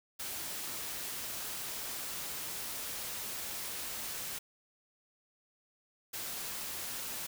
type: noise bursts at uneven times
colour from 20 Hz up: white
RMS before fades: -40 dBFS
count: 2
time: 0.19-4.39 / 6.13-7.27 s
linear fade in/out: 10 ms
effects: none